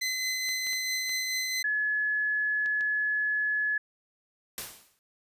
20% pulse tone with tremolo, 2038 Hz, C7, 46 cents flat, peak -22 dBFS, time 0.01-1.63 s, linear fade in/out 10 ms, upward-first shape triangle, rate 4.6 Hz, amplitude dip 30%
clicks, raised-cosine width 0.2 ms, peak -28 dBFS, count 6, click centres 0.49 / 0.669 / 0.732 / 1.094 / 2.66 / 2.809 s
sine tone, 1705 Hz, G#6, 45 cents sharp, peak -25 dBFS, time 1.64-3.78 s, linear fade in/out 5 ms
white noise with exponential decay, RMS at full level -33 dBFS, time 4.58-4.99 s, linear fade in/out 0 ms, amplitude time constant 88 ms
effects resampled to 32000 Hz

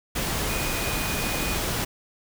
sine tone in noise, 2473 Hz, D#7, 11 cents flat, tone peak -34 dBFS, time 0.49-1.58 s, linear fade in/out 10 ms, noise pink, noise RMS -27 dBFS, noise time 0.15-1.85 s, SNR -10 dB, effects none

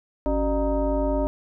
sine tone with frequency modulation, 277.2 Hz, C#4, in tune, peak -20 dBFS, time 0.26-1.27 s, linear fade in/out 0 ms, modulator 327 Hz, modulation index 1.5, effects none

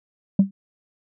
sine tone with exponential decay, 195.3 Hz, G3, 6 cents flat, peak -6 dBFS, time 0.39-0.51 s, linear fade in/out 5 ms, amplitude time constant 25 ms, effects tanh soft clip ceiling -8 dBFS

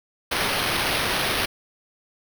blue noise with sample-and-hold, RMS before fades -24 dBFS, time 0.31-1.46 s, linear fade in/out 10 ms, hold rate 7350 Hz, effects none

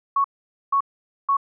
sine tone bursts, 1108.7 Hz, C#6, in tune, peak -16 dBFS, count 3, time 0.16-1.369 s, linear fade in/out 5 ms, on 83 ms, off 480 ms, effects none

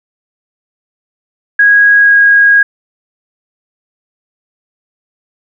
sine tone with pitch glide, 1650 to 1640.5 Hz, G#6 to G#6, -12 to -22 cents, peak -3 dBFS, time 1.59-2.63 s, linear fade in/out 5 ms, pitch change -10 cents, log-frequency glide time 1.97-2.16 s, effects none

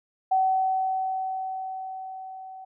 sine tone with level ramp, 758 Hz, F#5, 42 cents sharp, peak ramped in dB -18 to -39 dBFS, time 0.31-2.65 s, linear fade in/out 10 ms, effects none

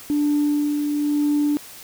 sine tone with tremolo, 293.7 Hz, D4, in tune, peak -15 dBFS, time 0.1-1.57 s, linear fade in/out 0 ms, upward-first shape sine, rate 1 Hz, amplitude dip 40%, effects tanh soft clip ceiling -13 dBFS + white hiss -41 dBFS RMS until 1.83 s

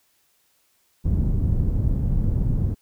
pink low-pass noise, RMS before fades -21 dBFS, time 1.04-2.75 s, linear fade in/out 20 ms, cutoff 150 Hz, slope 12 dB/octave, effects white hiss -65 dBFS RMS until 2.81 s

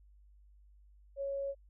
sine tone, 554 Hz, C#5, 1 cent flat, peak -34 dBFS, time 1.16-1.55 s, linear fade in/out 50 ms, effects added 50 Hz sine -58 dBFS peak until 1.69 s

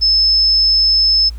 sine tone, 5230 Hz, E8, 15 cents flat, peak -9 dBFS, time 0.01-1.3 s, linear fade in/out 20 ms, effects added 57 Hz sine -25 dBFS peak until 1.38 s + pink hiss -49 dBFS RMS until 1.38 s

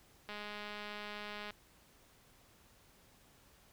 click train, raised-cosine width 0.3 ms, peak -29 dBFS, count 254, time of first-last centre 0.29-1.506 s, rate 208 Hz, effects pink hiss -65 dBFS RMS until 3.72 s

